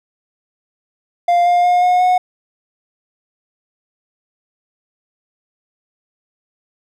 triangle tone with pitch steps, 698.5 / 706.2 / 714 / 721.9 / 729.8 Hz, F5 / F5 / F5 / F#5 / F#5, 0 / +19 / +38 / -43 / -24 cents, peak -8 dBFS, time 1.28-2.18 s, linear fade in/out 5 ms, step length 180 ms, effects none

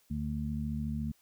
harmonic tone, 74.1 Hz, D2, 16 cents sharp, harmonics 1 / 2 / 3, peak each -37 / -37 / -35 dBFS, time 0.1-1.12 s, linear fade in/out 10 ms, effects white hiss -68 dBFS RMS until 1.21 s

